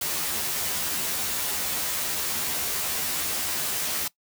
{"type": "noise with comb filter", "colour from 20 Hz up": "white", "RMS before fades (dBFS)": -28, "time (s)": [0.01, 4.08], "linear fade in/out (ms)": 5, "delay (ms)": 13, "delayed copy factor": 0.85, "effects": ["noise-tail reverb RT60 0.1 s tail -20 dB re dry"]}